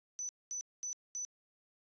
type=tone bursts; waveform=sine; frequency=5990 Hz; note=F#8; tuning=20 cents sharp; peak=-37 dBFS; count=4; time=0.19-1.25 s; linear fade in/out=0 ms; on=100 ms; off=220 ms; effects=resampled to 16000 Hz